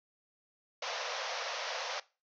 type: band-pass noise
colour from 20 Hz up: pink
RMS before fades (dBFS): -38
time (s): 0.82-2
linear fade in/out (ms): 5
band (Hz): 480 to 6200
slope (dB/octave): 96
effects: noise-tail reverb RT60 0.3 s tail -20 dB re dry